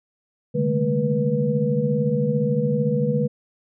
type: tone cluster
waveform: sine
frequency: 135.9 / 149.6 / 204.9 / 222.5 / 487.2 Hz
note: C#3 / D3 / G#3 / A3 / B4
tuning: -34 / +32 / -23 / +20 / -24 cents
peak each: -29 / -23 / -26 / -26 / -23 dBFS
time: 0.54-3.28 s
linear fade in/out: 20 ms
effects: none